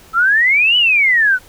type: exponential two-way sweep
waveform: sine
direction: up then down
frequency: 1300 to 3000 to 1452 Hz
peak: -9 dBFS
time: 0.13-1.39 s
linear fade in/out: 50 ms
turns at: 0.77 s
effects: pink hiss -44 dBFS RMS until 1.48 s